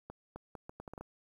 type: accelerating click train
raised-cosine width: 1 ms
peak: -30 dBFS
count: 9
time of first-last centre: 0.1-1.01 s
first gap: 260 ms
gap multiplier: 0.74
effects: 10-bit